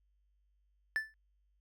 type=tone with exponential decay; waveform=triangle; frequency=1756 Hz; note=A6; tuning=4 cents flat; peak=-25 dBFS; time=0.96-1.14 s; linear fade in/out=0 ms; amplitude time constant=38 ms; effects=added 50 Hz sine -70 dBFS peak until 1.6 s

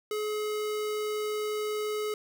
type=tone; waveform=square; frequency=424.4 Hz; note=G#4; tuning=38 cents sharp; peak=-30 dBFS; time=0.11-2.14 s; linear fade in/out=2 ms; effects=none

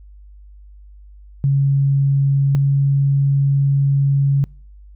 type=tone pair in turn; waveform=sine; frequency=138.59 / 139.13 Hz; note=C#3 / C#3; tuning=0 / +7 cents; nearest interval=unison; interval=7 cents; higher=second; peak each=-12 dBFS; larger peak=neither; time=1.44-2.55 / 2.55-4.44 s; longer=second; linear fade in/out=0 ms; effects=noise-tail reverb RT60 0.5 s tail -26 dB re dry + added 50 Hz sine -39 dBFS peak until 4.95 s

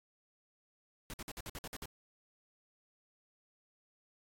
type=noise bursts; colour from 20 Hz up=pink; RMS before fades=-44 dBFS; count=9; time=1.1-1.856 s; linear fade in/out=0 ms; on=36 ms; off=54 ms; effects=AAC 48 kbps

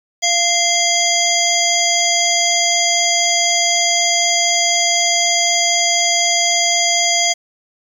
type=harmonic tone with a mistuned harmonic; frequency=692 Hz; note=F5; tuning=16 cents flat; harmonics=1 / 3 / 5 / 7 / 9 / 10; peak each=-20 / -20 / -20 / -20 / -20 / -20 dBFS; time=0.22-7.34 s; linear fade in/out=20 ms; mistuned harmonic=5; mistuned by=-95 cents; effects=7-bit

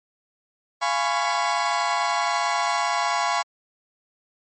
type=chord; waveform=35% pulse; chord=C# dominant seventh; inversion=first; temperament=just; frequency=693 / 831.5 / 997.9 / 1108.7 Hz; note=E#5 / G#5 / B5 / C#6; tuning=-14 / +2 / +18 / 0 cents; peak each=-25 dBFS; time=0.81-3.43 s; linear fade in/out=20 ms; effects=low-pass 9000 Hz 12 dB/octave + MP3 32 kbps

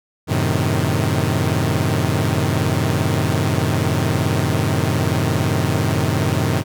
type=chord; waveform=sawtooth; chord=F# diminished seventh; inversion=none; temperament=equal; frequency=92.5 / 110 / 130.81 / 155.56 Hz; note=F#2 / A2 / C3 / Eb3; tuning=0 / 0 / 0 / 0 cents; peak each=-18 dBFS; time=0.27-6.64 s; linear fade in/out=50 ms; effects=none

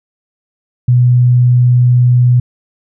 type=tone; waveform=sine; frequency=123.47 Hz; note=B2; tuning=in tune; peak=-5 dBFS; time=0.88-2.4 s; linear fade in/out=5 ms; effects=none

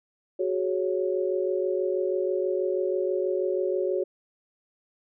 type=chord; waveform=sine; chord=F# suspended second; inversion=none; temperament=just; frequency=370 / 416.2 / 555 Hz; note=F#4 / G#4 / C#5; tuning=0 / +4 / +2 cents; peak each=-26 / -30 / -29 dBFS; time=0.39-4.04 s; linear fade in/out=10 ms; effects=none

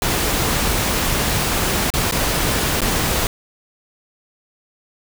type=noise with dropouts; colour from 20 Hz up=pink; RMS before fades=-19 dBFS; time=0.02-3.27 s; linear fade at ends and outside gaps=1 ms; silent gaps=1.903-1.938 / 2.112-2.122 / 2.806-2.817 s; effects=none

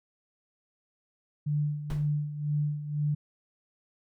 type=tone with tremolo; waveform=sine; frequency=148.1 Hz; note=D3; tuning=15 cents sharp; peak=-24 dBFS; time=1.46-3.15 s; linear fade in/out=10 ms; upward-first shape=sine; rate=2 Hz; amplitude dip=70%
type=noise with exponential decay; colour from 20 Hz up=brown; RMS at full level=-30 dBFS; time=1.9-2.14 s; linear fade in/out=1 ms; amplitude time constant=52 ms
effects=none

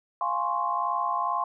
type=chord; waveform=sine; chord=Db major seventh; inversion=first; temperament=equal; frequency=698.5 / 830.6 / 1046.5 / 1108.7 Hz; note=F5 / Ab5 / C6 / Db6; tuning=0 / 0 / 0 / 0 cents; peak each=-32 / -32 / -27 / -32 dBFS; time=0.21-1.44 s; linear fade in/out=2 ms; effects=none

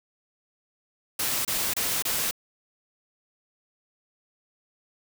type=noise bursts; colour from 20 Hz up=white; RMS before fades=-27 dBFS; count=4; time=1.19-2.311 s; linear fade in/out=5 ms; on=260 ms; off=27 ms; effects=none

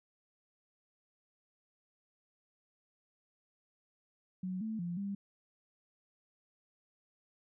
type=tone with pitch steps; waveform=sine; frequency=184.8 / 219.9 / 173.6 / 199.2 Hz; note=F#3 / A3 / F3 / G3; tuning=-2 / -1 / -10 / +28 cents; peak=-35 dBFS; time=4.43-5.15 s; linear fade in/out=5 ms; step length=180 ms; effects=none

